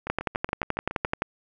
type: two click trains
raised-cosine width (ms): 0.5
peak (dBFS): -9 / -18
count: 14 / 8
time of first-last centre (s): 0.1-1.221 / 0.07-1.05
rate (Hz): 11.6 / 7.14
effects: none